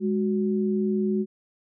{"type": "tone pair together", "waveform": "sine", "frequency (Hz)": [207, 370], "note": ["G#3", "F#4"], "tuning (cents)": [-5, 0], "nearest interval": "minor seventh", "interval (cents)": 1005, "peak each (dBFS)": [-23, -26], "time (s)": [0, 1.26], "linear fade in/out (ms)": 50, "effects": []}